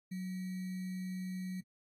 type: tone with sample-and-hold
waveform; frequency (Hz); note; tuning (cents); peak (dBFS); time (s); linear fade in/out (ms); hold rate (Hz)
sine; 184.8; F#3; -2; -37; 0.11-1.61; 10; 2100
effects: AAC 48 kbps